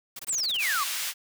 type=noise bursts; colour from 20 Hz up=white; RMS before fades=-39 dBFS; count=8; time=0.16-0.571 s; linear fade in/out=5 ms; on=33 ms; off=21 ms
type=exponential sweep; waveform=sine; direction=down; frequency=8670 to 1061 Hz; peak=-25 dBFS; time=0.28-0.84 s; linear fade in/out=10 ms
type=high-pass noise; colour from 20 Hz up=pink; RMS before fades=-31 dBFS; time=0.58-1.14 s; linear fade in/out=50 ms; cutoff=2100 Hz; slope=12 dB/octave
effects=none